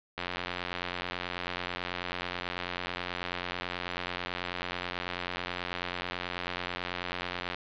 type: click train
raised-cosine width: 0.3 ms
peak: -17 dBFS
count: 658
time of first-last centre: 0.18-7.545 s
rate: 89.2 Hz
effects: resampled to 11025 Hz + 8-bit